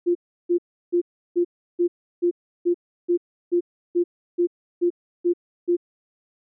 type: tone bursts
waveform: sine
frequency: 349.2 Hz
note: F4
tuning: in tune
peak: -16 dBFS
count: 14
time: 0.06-5.768 s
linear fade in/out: 20 ms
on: 92 ms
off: 340 ms
effects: none